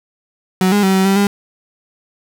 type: tone with pitch steps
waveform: 35% pulse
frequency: 186.1 / 205 / 191.2 / 190.1 / 194.8 / 201.6 Hz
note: F#3 / G#3 / G3 / F#3 / G3 / G3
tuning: +10 / -22 / -43 / +47 / -11 / +49 cents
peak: -9 dBFS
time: 0.61-1.27 s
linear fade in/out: 2 ms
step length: 110 ms
effects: none